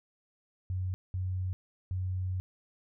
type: tone bursts at uneven times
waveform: sine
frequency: 92.5 Hz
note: F#2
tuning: in tune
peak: -30 dBFS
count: 3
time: 0.7-0.94 / 1.14-1.53 / 1.91-2.4 s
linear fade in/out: 0 ms
effects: none